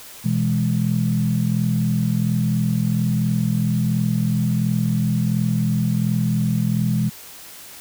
sine chord, E major, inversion second, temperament equal, 123.47 / 164.81 / 207.7 Hz, B2 / E3 / G#3, 0 / 0 / 0 cents, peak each -21 dBFS, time 0.24-7.1 s, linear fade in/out 20 ms, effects tanh soft clip ceiling -7 dBFS + white hiss -40 dBFS RMS until 7.8 s

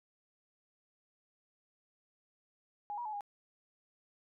sine tone with pitch steps, 826 / 959 / 855 / 817 Hz, G#5 / A#5 / A5 / G#5, -10 / +49 / -50 / -29 cents, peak -37 dBFS, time 2.9-3.208 s, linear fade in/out 0 ms, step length 77 ms, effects none

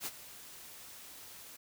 white noise with ADSR envelope, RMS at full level -37 dBFS, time 0-1.57 s, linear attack 62 ms, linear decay 38 ms, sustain -14 dB, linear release 13 ms, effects none

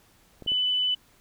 clicks, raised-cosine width 2 ms, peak -28 dBFS, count 3, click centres 0.423 / 0.463 / 0.519 s
sine tone, 2996 Hz, F#7, 21 cents sharp, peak -22 dBFS, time 0.47-0.95 s, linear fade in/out 10 ms
effects pink hiss -60 dBFS RMS until 1.2 s

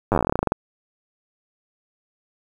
slowing click train, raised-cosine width 1 ms, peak -5 dBFS, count 18, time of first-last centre 0.12-0.521 s, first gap 9 ms, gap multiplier 1.11, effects 7-bit

